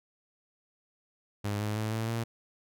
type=tone with pitch steps; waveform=sawtooth; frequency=102.8 / 105.75 / 108.79 / 111.91 / 115.12 Hz; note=G#2 / G#2 / A2 / A2 / A#2; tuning=-17 / +32 / -19 / +30 / -21 cents; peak=-26 dBFS; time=1.44-2.24 s; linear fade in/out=10 ms; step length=160 ms; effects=none